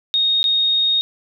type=tone with dropouts; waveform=sine; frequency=3721 Hz; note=A#7; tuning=4 cents flat; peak=-14 dBFS; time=0.14-1.01 s; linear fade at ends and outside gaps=0 ms; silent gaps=0.43-0.441 s; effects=none